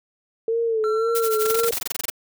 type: tone with vibrato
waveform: sine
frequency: 447.1 Hz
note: A4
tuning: 28 cents sharp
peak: -19 dBFS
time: 0.48-1.71 s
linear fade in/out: 2 ms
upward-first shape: sine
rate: 1.9 Hz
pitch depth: 66 cents each way
type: tone with pitch glide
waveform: triangle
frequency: 1354 to 1365 Hz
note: E6 to F6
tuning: +46 to -40 cents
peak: -25 dBFS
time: 0.84-1.68 s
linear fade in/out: 0 ms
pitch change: +14 cents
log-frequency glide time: 1.09-1.37 s
type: noise with tremolo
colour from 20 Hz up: blue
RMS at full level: -25 dBFS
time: 1.15-1.8 s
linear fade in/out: 0 ms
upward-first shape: triangle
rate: 12 Hz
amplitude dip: 95%
type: noise bursts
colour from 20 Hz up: white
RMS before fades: -25 dBFS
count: 15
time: 1.45-2.101 s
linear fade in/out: 5 ms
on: 21 ms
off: 24 ms
effects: none